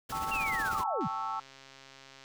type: noise with tremolo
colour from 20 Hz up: pink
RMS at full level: -39 dBFS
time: 0.09-0.84 s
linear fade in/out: 10 ms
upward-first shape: sine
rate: 16 Hz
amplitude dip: 55%
type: chord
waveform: sine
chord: A dominant seventh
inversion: third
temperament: equal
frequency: 784 / 880 / 1108.7 / 1318.5 Hz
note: G5 / A5 / C#6 / E6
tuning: 0 / 0 / 0 / 0 cents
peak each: -40 / -37 / -39 / -36 dBFS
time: 0.12-1.4 s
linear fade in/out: 5 ms
type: linear sweep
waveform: sine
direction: down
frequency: 2800 to 101.9 Hz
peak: -31 dBFS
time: 0.31-1.08 s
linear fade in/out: 10 ms
type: click train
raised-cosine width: 0.2 ms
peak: -34 dBFS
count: 167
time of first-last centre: 1.01-2.24 s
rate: 135 Hz
effects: none